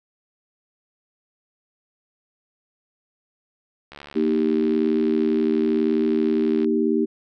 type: click train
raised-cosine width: 0.3 ms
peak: -23 dBFS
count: 198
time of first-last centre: 3.92-6.645 s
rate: 72.3 Hz
type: chord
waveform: sine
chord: Eb major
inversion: second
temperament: equal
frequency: 233.1 / 311.1 / 392 Hz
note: Bb3 / Eb4 / G4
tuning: 0 / 0 / 0 cents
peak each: -22 dBFS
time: 4.15-7.06 s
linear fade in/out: 20 ms
effects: none